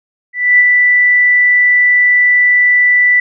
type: tone with ADSR envelope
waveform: sine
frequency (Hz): 1975.5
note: B6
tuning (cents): 0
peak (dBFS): -3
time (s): 0.33-3.2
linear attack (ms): 260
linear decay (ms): 35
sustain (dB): -3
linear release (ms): 4
effects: none